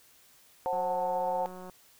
sine chord, F# diminished, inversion second, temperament just, 532.8 / 740 / 888 Hz, C5 / F#5 / A5, +31 / 0 / +16 cents, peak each -32 dBFS, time 0.66-1.46 s, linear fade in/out 0 ms
click train, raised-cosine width 1 ms, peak -32 dBFS, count 178, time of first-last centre 0.73-1.697 s, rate 183 Hz
effects white hiss -60 dBFS RMS until 1.99 s

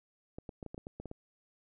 clicks, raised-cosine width 2 ms, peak -29 dBFS, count 10, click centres 0.385 / 0.492 / 0.628 / 0.663 / 0.745 / 0.779 / 0.869 / 1 / 1.057 / 1.114 s, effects none

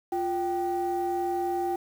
sine tone pair together, 350.7 / 779 Hz, F4 / G5, +7 / -11 cents, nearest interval octave + major second, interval 1382 cents, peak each -27 dBFS, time 0.12-1.76 s, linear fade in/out 5 ms, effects tanh soft clip ceiling -21 dBFS + 8-bit

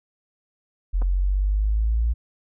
sine exponential sweep, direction up, 43.65 to 58.27 Hz, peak -18 dBFS, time 0.93-2.14 s, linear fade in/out 20 ms
clicks, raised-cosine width 1 ms, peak -24 dBFS, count 2, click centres 1.018 / 1.022 s
effects none

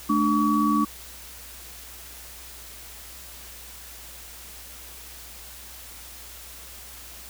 sine tone cluster, 216.7 / 296 / 1135 Hz, A3 / D4 / C#6, -26 / +14 / +41 cents, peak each -23 dBFS, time 0.09-0.85 s, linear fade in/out 10 ms, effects added 60 Hz sine -48 dBFS peak until 7.29 s + white hiss -43 dBFS RMS until 7.29 s

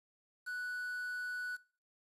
triangle tone with quantisation, 1480 Hz, F#6, in tune, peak -36 dBFS, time 0.46-1.57 s, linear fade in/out 20 ms, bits 9, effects noise-tail reverb RT60 0.4 s tail -21 dB re dry + resampled to 32000 Hz

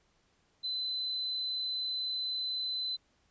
sine tone, 4034 Hz, B7, 36 cents sharp, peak -32 dBFS, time 0.63-2.97 s, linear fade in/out 20 ms, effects pink hiss -71 dBFS RMS until 3.3 s + resampled to 16000 Hz

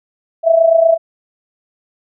sine tone with amplitude modulation, 659.3 Hz, E5, in tune, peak -4 dBFS, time 0.43-0.98 s, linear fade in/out 50 ms, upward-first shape sine, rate 28.3 Hz, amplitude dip 70%, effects none

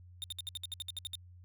45% pulse tone bursts, 3638 Hz, A#7, 43 cents flat, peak -37 dBFS, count 12, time 0.22-1.153 s, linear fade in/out 0 ms, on 20 ms, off 63 ms, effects added 89 Hz sine -52 dBFS peak until 1.44 s

